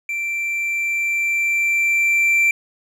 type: tone with level ramp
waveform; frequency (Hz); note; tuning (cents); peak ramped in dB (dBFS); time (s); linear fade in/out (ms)
triangle; 2349; D7; 0; -20 to -11; 0.09-2.51; 2
effects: none

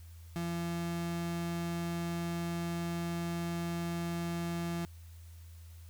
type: tone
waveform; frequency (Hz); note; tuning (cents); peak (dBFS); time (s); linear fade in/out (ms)
35% pulse; 170; F3; -46; -32; 0.36-4.85; 0
effects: added 83 Hz sine -48 dBFS peak until 5.89 s + white hiss -63 dBFS RMS until 5.89 s

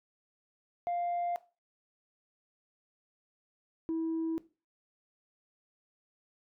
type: tone pair in turn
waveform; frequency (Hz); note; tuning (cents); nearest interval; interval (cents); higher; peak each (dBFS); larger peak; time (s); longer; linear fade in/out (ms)
sine; 698.5 / 325.3; F5 / E4; 0 / -23; octave + minor second; 1323; first; -28; neither; 0.87-1.36 / 3.89-4.38; neither; 0
effects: noise-tail reverb RT60 0.3 s tail -18 dB re dry + tanh soft clip ceiling -28 dBFS

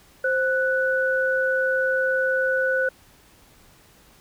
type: tone pair together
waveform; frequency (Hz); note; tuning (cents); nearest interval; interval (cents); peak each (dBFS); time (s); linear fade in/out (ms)
sine; 523.3 / 1483.6; C5 / F#6; 0 / +4; octave + tritone; 1804; -22; 0.24-2.89; 5
effects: pink hiss -54 dBFS RMS until 4.2 s

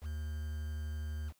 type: tone with quantisation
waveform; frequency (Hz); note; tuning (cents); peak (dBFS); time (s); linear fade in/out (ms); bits
triangle; 76; D#2; -40; -34; 0.01-1.33; 50; 9
effects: white hiss -73 dBFS RMS until 1.39 s

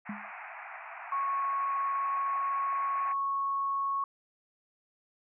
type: band-pass noise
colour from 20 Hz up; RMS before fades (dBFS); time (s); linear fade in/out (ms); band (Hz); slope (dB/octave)
pink; -44; 0.05-3.14; 20; 670 to 2500; 96
type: tone with exponential decay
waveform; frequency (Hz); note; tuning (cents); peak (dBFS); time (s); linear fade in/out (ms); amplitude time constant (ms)
sine; 207.7; G#3; 0; -32; 0.09-0.31; 5; 46
type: tone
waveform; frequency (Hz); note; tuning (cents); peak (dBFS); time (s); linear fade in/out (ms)
sine; 1103; C#6; -9; -28; 1.12-4.04; 2
effects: none

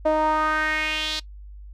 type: tone with band-pass filter sweep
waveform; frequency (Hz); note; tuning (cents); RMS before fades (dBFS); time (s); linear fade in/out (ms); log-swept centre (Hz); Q
sawtooth; 309.7; D#4; -8; -23; 0.05-1.2; 10; 650 to 4200; 3.5
effects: noise-tail reverb RT60 0.1 s tail -21 dB re dry + added 50 Hz sine -38 dBFS peak until 1.73 s

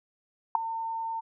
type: tone with ADSR envelope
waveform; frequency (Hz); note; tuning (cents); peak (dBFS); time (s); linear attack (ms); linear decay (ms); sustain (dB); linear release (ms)
sine; 905; A5; +48; -13; 0.55-1.21; 3; 4; -17; 19
effects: none

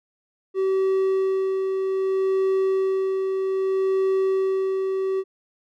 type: tone with tremolo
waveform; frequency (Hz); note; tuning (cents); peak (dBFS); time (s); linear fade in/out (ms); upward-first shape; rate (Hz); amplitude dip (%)
triangle; 382.7; G4; -42; -16; 0.54-5.24; 50; sine; 0.63; 35
effects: none

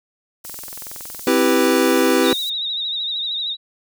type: high-pass noise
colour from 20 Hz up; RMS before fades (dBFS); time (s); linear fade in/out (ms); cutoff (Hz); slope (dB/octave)
white; -34; 0.44-2.5; 10; 5300; 12
type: click train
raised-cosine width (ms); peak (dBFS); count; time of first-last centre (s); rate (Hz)
0.5; -22; 17; 0.45-1.194; 21.5
type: chord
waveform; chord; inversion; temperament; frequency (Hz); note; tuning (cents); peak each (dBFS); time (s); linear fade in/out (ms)
square; C major seventh; none; equal; 261.6 / 329.6 / 392 / 493.9; C4 / E4 / G4 / B4; 0 / 0 / 0 / 0; -20; 1.27-2.33; 2
type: tone with vibrato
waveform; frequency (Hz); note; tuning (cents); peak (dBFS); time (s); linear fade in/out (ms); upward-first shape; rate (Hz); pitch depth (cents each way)
sine; 3773; A#7; +20; -21; 2.23-3.57; 50; sine; 13; 67
effects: none

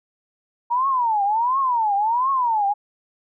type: tone with vibrato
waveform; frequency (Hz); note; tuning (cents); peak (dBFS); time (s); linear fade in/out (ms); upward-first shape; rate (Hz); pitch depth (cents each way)
sine; 932.3; A#5; 0; -17; 0.7-2.74; 20; triangle; 1.4; 300
effects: none

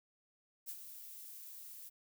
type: noise with ADSR envelope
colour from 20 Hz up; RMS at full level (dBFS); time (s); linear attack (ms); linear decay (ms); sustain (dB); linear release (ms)
violet; -43; 0.66-1.9; 33; 60; -8; 24
effects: none

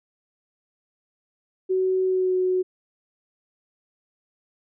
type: tone with pitch glide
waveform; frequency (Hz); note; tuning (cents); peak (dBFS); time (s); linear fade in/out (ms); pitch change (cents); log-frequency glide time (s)
sine; 374.5 to 368.9; F#4 to F#4; +21 to -5; -19; 1.69-2.63; 20; -26; 2.05-2.35
effects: none

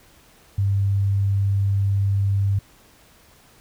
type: tone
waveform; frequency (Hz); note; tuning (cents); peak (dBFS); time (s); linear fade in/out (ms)
sine; 99; G2; +18; -17; 0.58-2.59; 5
effects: pink hiss -53 dBFS RMS until 3.6 s

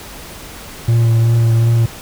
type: tone with vibrato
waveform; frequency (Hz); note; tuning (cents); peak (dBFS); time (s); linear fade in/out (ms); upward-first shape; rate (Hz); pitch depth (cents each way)
triangle; 115.3; A#2; -19; -7; 0.88-1.86; 5; sine; 2.7; 18
effects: pink hiss -33 dBFS RMS until 2.01 s

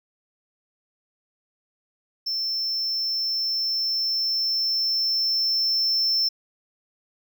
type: tone with level ramp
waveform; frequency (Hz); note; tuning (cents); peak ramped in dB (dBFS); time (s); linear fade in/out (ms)
triangle; 5340; E8; +22; -23 to -18; 2.26-6.29; 10
effects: none

